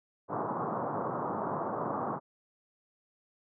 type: band-pass noise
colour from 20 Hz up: white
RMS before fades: -34 dBFS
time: 0.28-2.2 s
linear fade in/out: 50 ms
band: 110 to 1200 Hz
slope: 48 dB/octave
effects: none